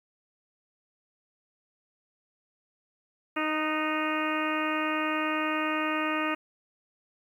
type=harmonic tone with a mistuned harmonic; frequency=310 Hz; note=D#4; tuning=6 cents flat; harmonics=1 / 2 / 3 / 4 / 5 / 6 / 7 / 8 / 9; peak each=-31 / -35 / -37 / -32 / -38 / -36 / -40 / -36 / -39 dBFS; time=3.36-6.35 s; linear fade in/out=10 ms; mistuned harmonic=5; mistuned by=-31 cents; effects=10-bit